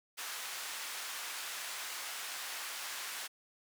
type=band-pass noise; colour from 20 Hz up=pink; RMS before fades=-42 dBFS; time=0.17-3.28 s; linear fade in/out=20 ms; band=1200 to 15000 Hz; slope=12 dB/octave; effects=none